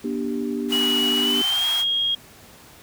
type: chord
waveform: sine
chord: G major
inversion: first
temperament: equal with one note detuned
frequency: 240.9 / 293.7 / 392 Hz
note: B3 / D4 / G4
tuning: -43 / 0 / 0 cents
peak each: -26 / -28 / -29 dBFS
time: 0.04-1.42 s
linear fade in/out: 5 ms
type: high-pass noise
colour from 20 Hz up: pink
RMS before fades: -32 dBFS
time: 0.68-1.85 s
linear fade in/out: 50 ms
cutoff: 680 Hz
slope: 96 dB/octave
type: tone with pitch glide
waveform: sine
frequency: 2923 to 3262 Hz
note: F#7 to G#7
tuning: -22 to -32 cents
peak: -19 dBFS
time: 0.72-2.15 s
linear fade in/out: 5 ms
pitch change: +190 cents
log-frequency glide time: 1.21-1.66 s
effects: pink hiss -47 dBFS RMS until 2.82 s + high-pass 60 Hz 12 dB/octave